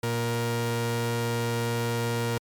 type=tone pair together; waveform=sawtooth; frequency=117.45 / 234.9 Hz; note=A#2 / A#3; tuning=+13 / +13 cents; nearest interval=octave; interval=1200 cents; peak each=-23 dBFS; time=0.03-2.38 s; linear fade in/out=5 ms; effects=MP3 96 kbps

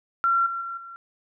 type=tone with level steps; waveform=sine; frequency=1366 Hz; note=F6; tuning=39 cents flat; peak=-18 / -27 / -30 / -38 dBFS; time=0.24-0.96 s; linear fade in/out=0 ms; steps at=0.46 / 0.61 / 0.77 s; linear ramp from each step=5 ms; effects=none

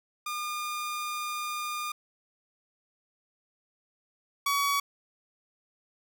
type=tone pair in turn; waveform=sawtooth; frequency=1211 / 1130.2 Hz; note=D#6 / C#6; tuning=-47 / +33 cents; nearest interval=minor second; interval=120 cents; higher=first; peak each=-28 / -21 dBFS; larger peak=second; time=0.26-1.92 / 4.46-4.8 s; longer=first; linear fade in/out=5 ms; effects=none

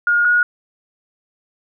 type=tone pair in turn; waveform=sine; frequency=1426 / 1446.7 Hz; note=F6 / F#6; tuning=+36 / -39 cents; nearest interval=unison; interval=25 cents; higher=second; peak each=-12 / -11 dBFS; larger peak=second; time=0.07-0.25 / 0.25-0.43 s; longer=neither; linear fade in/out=2 ms; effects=none

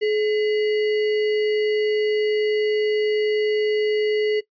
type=tone with sample-and-hold; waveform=sine; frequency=425.3 Hz; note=G#4; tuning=41 cents sharp; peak=-17 dBFS; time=0.01-4.41 s; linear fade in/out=20 ms; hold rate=2450 Hz; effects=noise-tail reverb RT60 0.1 s tail -19 dB re dry + resampled to 11025 Hz

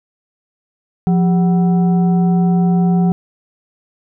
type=tone with frequency modulation; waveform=sine; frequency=175.9 Hz; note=F3; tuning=13 cents sharp; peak=-10 dBFS; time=1.07-3.12 s; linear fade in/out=0 ms; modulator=574 Hz; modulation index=0.4; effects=none

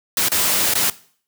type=noise with dropouts; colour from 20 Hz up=white; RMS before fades=-18 dBFS; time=0.17-0.9 s; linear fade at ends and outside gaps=2 ms; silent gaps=0.286-0.317 / 0.738-0.753 s; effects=noise-tail reverb RT60 0.5 s tail -19 dB re dry + high-pass 80 Hz 12 dB/octave

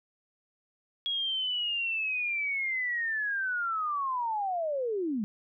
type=linear sweep; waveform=sine; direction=down; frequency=3322 to 196 Hz; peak=-28 dBFS; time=1.06-5.24 s; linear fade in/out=0 ms; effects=none

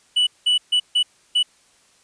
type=tone bursts at uneven times; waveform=triangle; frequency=2960 Hz; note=F#7; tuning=in tune; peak=-13 dBFS; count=5; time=0.16-0.27 / 0.46-0.58 / 0.72-0.8 / 0.95-1.03 / 1.35-1.43 s; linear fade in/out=10 ms; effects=white hiss -57 dBFS RMS until 2.03 s + resampled to 22050 Hz

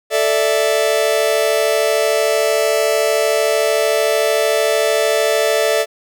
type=chord; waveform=45% pulse; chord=A suspended fourth; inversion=none; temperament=just; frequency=440 / 586.7 / 660 Hz; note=A4 / D5 / E5; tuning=0 / -2 / +2 cents; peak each=-18 dBFS; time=0.1-5.86 s; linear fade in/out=50 ms; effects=none

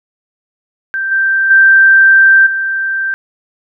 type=tone with level steps; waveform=sine; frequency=1568 Hz; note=G6; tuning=in tune; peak=-14 / -9 / -3 / -13 dBFS; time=0.94-3.14 s; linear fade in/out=0 ms; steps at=1.11 / 1.5 / 2.46 s; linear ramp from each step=10 ms; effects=none

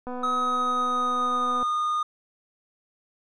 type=click train; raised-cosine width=1 ms; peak=-22 dBFS; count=389; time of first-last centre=0.07-1.628 s; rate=249 Hz
type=tone with pitch glide; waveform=triangle; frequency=1268 to 1224.8 Hz; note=D#6 to D#6; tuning=+32 to -28 cents; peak=-21 dBFS; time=0.23-2.03 s; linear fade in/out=5 ms; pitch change=-60 cents; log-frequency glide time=0.33-1.64 s
effects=resampled to 22050 Hz

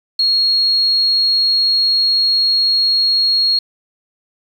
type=tone; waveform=sine; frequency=4294 Hz; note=C8; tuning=44 cents sharp; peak=-11 dBFS; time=0.19-3.59 s; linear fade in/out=5 ms; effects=7-bit

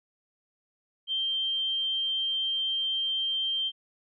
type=tone; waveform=sine; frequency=3152 Hz; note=G7; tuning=9 cents sharp; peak=-26 dBFS; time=1.07-3.72 s; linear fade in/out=50 ms; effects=none

